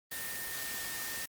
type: tone in noise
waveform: sine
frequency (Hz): 1823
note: A#6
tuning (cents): -39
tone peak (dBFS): -43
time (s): 0.11-1.26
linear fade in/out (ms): 10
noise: white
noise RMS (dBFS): -39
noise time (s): 0.11-1.26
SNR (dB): -7
effects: Opus 24 kbps